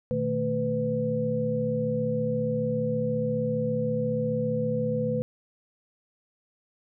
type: tone cluster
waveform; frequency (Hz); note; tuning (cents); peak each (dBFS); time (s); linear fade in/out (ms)
sine; 119.9 / 154.6 / 221.1 / 500; A#2 / D#3 / A3 / B4; +49 / -11 / +9 / +21; -33 / -32 / -30 / -27; 0.11-5.22; 0
effects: none